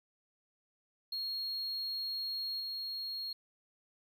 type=tone with level steps; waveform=triangle; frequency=4275 Hz; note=C8; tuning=36 cents sharp; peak=-34 / -36 dBFS; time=1.12-3.33 s; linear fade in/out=5 ms; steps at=2.6 s; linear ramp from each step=2 ms; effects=none